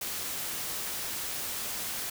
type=noise; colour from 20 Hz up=white; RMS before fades=-35 dBFS; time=0.01-2.1 s; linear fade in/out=5 ms; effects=none